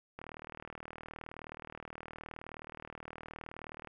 click train, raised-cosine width 0.5 ms, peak -29 dBFS, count 145, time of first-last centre 0.19-3.873 s, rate 39.1 Hz, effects none

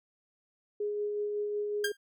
sine tone with tremolo, 415.3 Hz, G#4, in tune, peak -29 dBFS, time 0.8-1.92 s, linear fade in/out 5 ms, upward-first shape sine, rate 5.4 Hz, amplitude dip 25%
sawtooth tone with exponential decay, 1604 Hz, G6, 39 cents sharp, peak -22 dBFS, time 1.84-1.97 s, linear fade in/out 5 ms, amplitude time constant 27 ms
effects none

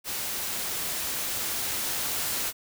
white noise with level ramp, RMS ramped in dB -32 to -29 dBFS, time 0.04-2.53 s, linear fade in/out 50 ms, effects none

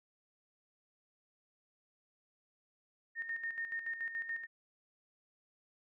sine tone with tremolo, 1834 Hz, A#6, 29 cents flat, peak -35 dBFS, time 3.15-4.47 s, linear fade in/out 50 ms, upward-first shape square, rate 7 Hz, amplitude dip 60%, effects none

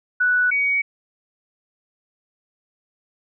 sine tone pair in turn, 1480 / 2251 Hz, F#6 / C#7, 0 / +26 cents, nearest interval perfect fifth, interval 726 cents, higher second, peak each -15 / -17 dBFS, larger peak first, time 0.2-0.51 / 0.51-0.82 s, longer neither, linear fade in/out 10 ms, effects none

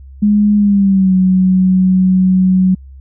sine tone with pitch glide, 207.7 to 186.11 Hz, G#3 to F#3, 0 to +10 cents, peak -7 dBFS, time 0.22-2.75 s, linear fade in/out 10 ms, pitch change -190 cents, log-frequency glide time 0.56-1.14 s, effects added 67 Hz sine -32 dBFS peak until 3 s

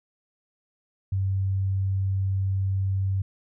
sine tone, 96.4 Hz, G2, 28 cents flat, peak -22 dBFS, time 1.12-3.22 s, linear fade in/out 5 ms, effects none

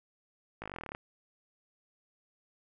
slowing click train, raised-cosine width 0.5 ms, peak -25 dBFS, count 15, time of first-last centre 0.62-0.949 s, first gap 18 ms, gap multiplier 1.04, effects none

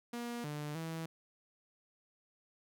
sawtooth tone with pitch steps, 238.2 / 148.6 / 162.9 Hz, A#3 / D3 / E3, +38 / +21 / -20 cents, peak -35 dBFS, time 0.13-1.06 s, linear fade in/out 5 ms, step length 310 ms, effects none

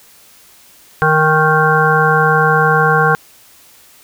harmonic tone with a mistuned harmonic, 155.56 Hz, D#3, in tune, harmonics 1 / 3 / 5 / 7 / 9 / 10, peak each -16 / -16 / -16 / -16 / -16 / -16 dBFS, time 1.02-3.15 s, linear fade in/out 0 ms, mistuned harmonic 5, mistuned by +18 cents, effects white hiss -45 dBFS RMS until 4.03 s

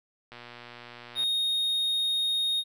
click train, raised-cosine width 0.3 ms, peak -28 dBFS, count 111, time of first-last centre 0.32-1.237 s, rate 120 Hz
triangle tone, 3717 Hz, A#7, 6 cents flat, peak -23 dBFS, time 1.15-2.64 s, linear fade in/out 50 ms
effects none

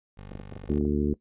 15% pulse tone, 49.42 Hz, G1, 15 cents sharp, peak -35 dBFS, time 0.17-0.79 s, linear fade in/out 10 ms
clicks, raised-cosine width 2 ms, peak -26 dBFS, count 11, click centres 0.318 / 0.354 / 0.399 / 0.524 / 0.565 / 0.64 / 0.693 / 0.724 / 0.772 / 0.81 / 0.852 s
harmonic tone, 73.42 Hz, D2, in tune, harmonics 1 / 2 / 3 / 4 / 5 / 6, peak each -30 / -32 / -27 / -29 / -29 / -35 dBFS, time 0.69-1.14 s, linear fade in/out 5 ms
effects noise-tail reverb RT60 0.1 s tail -18 dB re dry + resampled to 8000 Hz

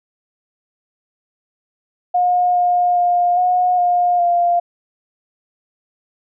sine tone with pitch steps, 717 / 712 / 707 / 724 / 710 / 697 Hz, F5 / F5 / F5 / F#5 / F5 / F5, +45 / +33 / +21 / -38 / +28 / -4 cents, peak -12 dBFS, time 2.14-4.6 s, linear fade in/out 10 ms, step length 410 ms, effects none

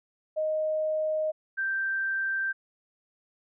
sine tone pair in turn, 622.3 / 1568.1 Hz, D#5 / G6, 0 / 0 cents, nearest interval octave + major third, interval 1600 cents, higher second, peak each -25 / -26 dBFS, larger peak first, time 0.36-1.32 / 1.57-2.53 s, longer neither, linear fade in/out 20 ms, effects none

